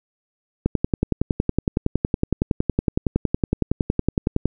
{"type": "click train", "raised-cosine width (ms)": 3, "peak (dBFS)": -5, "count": 42, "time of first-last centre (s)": [0.66, 4.456], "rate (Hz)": 10.8, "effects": []}